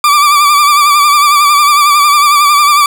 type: tone with vibrato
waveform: 40% pulse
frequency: 1171 Hz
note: D6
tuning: 5 cents flat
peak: -4 dBFS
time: 0.04-2.86 s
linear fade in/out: 2 ms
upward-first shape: sine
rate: 11 Hz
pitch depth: 50 cents each way
effects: none